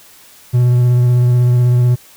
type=tone with vibrato; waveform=triangle; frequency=122.9 Hz; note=B2; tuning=8 cents flat; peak=-6 dBFS; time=0.53-1.96 s; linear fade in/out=20 ms; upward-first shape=sine; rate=16 Hz; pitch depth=16 cents each way; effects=white hiss -43 dBFS RMS until 2.16 s